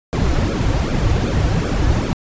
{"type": "noise with flanger", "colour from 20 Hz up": "brown", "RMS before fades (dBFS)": -17, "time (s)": [0.13, 2.13], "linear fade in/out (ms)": 0, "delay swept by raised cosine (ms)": [1, 5], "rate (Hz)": 2.6, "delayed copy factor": -0.8, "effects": ["resampled to 16000 Hz"]}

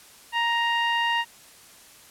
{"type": "tone with low-pass filter", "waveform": "sawtooth", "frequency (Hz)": 935, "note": "A#5", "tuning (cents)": 5, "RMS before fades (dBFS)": -24, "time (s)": [0.32, 1.25], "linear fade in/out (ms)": 50, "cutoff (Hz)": 2500, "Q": 3.3, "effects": ["white hiss -50 dBFS RMS until 2.1 s", "low-pass 12000 Hz 12 dB/octave"]}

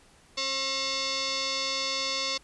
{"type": "tone with frequency modulation", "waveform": "sine", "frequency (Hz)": 536, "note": "C5", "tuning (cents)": 42, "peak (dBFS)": -27, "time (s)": [0.37, 2.38], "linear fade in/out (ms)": 10, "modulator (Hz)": 808, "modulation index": 6.7, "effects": ["pink hiss -58 dBFS RMS until 2.43 s", "resampled to 24000 Hz"]}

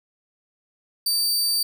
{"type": "tone", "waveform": "sawtooth", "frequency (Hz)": 4629, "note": "D8", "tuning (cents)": -26, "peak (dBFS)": -17, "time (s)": [1.06, 1.63], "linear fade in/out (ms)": 5, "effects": []}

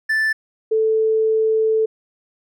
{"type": "tone pair in turn", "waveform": ["triangle", "sine"], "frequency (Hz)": [1760, 440], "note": ["A6", "A4"], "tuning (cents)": [0, 0], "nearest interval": "2 octaves", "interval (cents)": 2400, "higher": "first", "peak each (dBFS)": -14, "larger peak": "neither", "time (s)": [[0.09, 0.33], [0.71, 1.86]], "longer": "second", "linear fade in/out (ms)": 10, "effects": []}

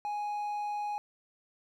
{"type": "tone", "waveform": "triangle", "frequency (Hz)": 830.6, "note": "G#5", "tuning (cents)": 0, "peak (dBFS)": -30, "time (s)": [0.05, 0.98], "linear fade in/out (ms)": 0, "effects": []}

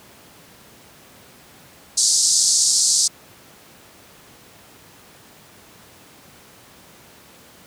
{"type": "band-pass noise", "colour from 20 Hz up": "white", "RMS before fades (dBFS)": -17, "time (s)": [1.97, 3.08], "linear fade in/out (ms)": 10, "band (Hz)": [4400, 8600], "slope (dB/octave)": 48, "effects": ["pink hiss -47 dBFS RMS until 7.66 s", "high-pass 100 Hz 12 dB/octave"]}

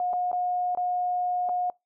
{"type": "tone with dropouts", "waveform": "sine", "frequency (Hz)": 720, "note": "F#5", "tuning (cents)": -47, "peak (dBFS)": -24, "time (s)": [0, 1.7], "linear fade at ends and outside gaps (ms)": 1, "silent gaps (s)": [[0.131, 0.135], [0.316, 0.329], [0.75, 0.773], [1.489, 1.493]], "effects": ["noise-tail reverb RT60 0.2 s tail -25 dB re dry"]}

